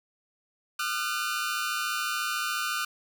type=tone cluster; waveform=sawtooth; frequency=1214 / 1377 / 1491 Hz; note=D#6 / F6 / F#6; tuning=-43 / -25 / +13 cents; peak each=-29 dBFS; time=0.79-2.85 s; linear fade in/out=5 ms; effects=none